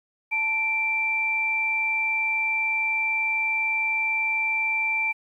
sine tone pair together, 879.9 / 2349 Hz, A5 / D7, 0 / 0 cents, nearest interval octave + perfect fourth, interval 1700 cents, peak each -32 / -22 dBFS, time 0.31-5.13 s, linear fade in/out 20 ms, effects 10-bit

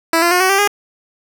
10% pulse tone with pitch steps, 329.6 / 344.2 / 359.4 / 375.3 / 392 / 409.3 Hz, E4 / F4 / F4 / F#4 / G4 / G#4, 0 / -25 / +50 / +25 / 0 / -25 cents, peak -3 dBFS, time 0.13-0.676 s, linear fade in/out 2 ms, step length 91 ms, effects none

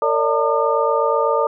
sine tone cluster, 456.2 / 570 / 618 / 906 / 1208 Hz, A#4 / C#5 / D#5 / A#5 / D6, -37 / +48 / -12 / -50 / +48 cents, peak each -20 / -20 / -25 / -22 / -21 dBFS, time 0.02-1.47 s, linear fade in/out 2 ms, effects none

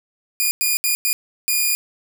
5% pulse tone bursts at uneven times, 2437 Hz, D#7, 37 cents flat, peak -7 dBFS, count 5, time 0.4-0.51 / 0.61-0.77 / 0.84-0.95 / 1.05-1.13 / 1.48-1.75 s, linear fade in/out 0 ms, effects 7-bit

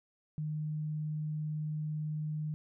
sine tone, 153 Hz, D#3, 29 cents flat, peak -33 dBFS, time 0.38-2.54 s, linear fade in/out 0 ms, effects none

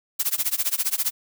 blue noise with tremolo, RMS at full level -21 dBFS, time 0.19-1.11 s, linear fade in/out 10 ms, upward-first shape sine, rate 15 Hz, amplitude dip 95%, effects none

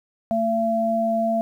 sine tone pair together, 224.6 / 676 Hz, A3 / E5, +36 / +43 cents, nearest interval octave + perfect fifth, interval 1907 cents, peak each -24 / -20 dBFS, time 0.31-1.41 s, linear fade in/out 0 ms, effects 9-bit

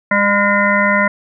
harmonic tone with a mistuned harmonic, 203.6 Hz, G#3, 34 cents flat, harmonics 1 / 3 / 5 / 7 / 9 / 10, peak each -18 / -18 / -18 / -18 / -18 / -18 dBFS, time 0.11-1.08 s, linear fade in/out 5 ms, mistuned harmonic 3, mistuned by -16 cents, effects none

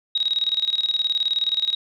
sine tone with tremolo, 3800 Hz, A#7, 33 cents sharp, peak -17 dBFS, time 0.15-1.75 s, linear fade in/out 5 ms, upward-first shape square, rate 19 Hz, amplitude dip 75%, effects none

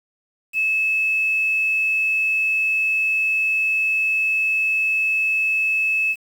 sine tone with quantisation, 2600 Hz, E7, 24 cents flat, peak -17 dBFS, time 0.53-6.16 s, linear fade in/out 50 ms, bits 7, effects none

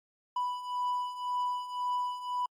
triangle beating tone pair, 987.8 / 989.7 Hz, B5 / B5, 0 / +3 cents, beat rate 1.9 Hz, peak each -35 / -30 dBFS, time 0.36-2.46 s, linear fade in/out 5 ms, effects AAC 64 kbps

